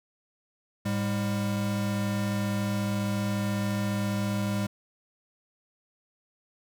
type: tone pair together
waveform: square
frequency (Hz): 106.4 / 200.9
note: G#2 / G3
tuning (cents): +42 / +43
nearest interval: major seventh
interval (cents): 1101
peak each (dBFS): -31 / -29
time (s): 0.85-4.67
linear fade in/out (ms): 10
effects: none